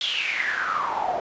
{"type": "noise with band-pass filter sweep", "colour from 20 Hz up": "pink", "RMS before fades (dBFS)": -26, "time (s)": [0.01, 1.2], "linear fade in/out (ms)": 2, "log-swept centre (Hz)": [3500, 650], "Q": 8.2, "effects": ["resampled to 16000 Hz"]}